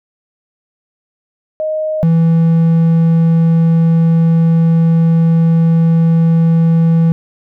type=tone pair in turn; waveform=sine / triangle; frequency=622.3 / 164.83 Hz; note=D#5 / E3; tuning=0 / 0 cents; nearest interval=octave + major seventh; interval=2300 cents; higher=first; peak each=-14 / -5 dBFS; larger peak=second; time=1.6-2.03 / 2.03-7.12 s; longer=second; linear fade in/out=0 ms; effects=none